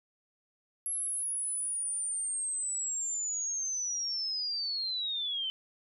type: linear sweep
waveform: sine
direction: down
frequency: 11175 to 3041 Hz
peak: -31 dBFS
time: 0.86-5.5 s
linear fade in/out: 0 ms
effects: none